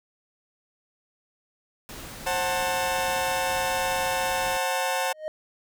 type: noise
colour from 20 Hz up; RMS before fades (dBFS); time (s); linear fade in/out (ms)
pink; -40; 1.89-4.57; 0
type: chord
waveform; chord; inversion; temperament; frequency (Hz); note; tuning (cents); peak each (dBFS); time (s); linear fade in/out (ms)
sawtooth; F# diminished; second; just; 532.8 / 740 / 888; C5 / F#5 / A5; +31 / 0 / +16; -25; 2.26-5.13; 10
type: tone with exponential growth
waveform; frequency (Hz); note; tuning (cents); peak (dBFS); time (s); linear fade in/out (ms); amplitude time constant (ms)
triangle; 620; D#5; -6; -23; 5.08-5.28; 0; 43
effects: none